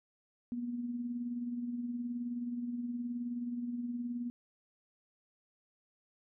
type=tone with tremolo; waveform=sine; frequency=241 Hz; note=B3; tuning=42 cents flat; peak=-33 dBFS; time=0.52-4.3 s; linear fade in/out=0 ms; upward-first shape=sine; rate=19 Hz; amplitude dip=45%; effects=none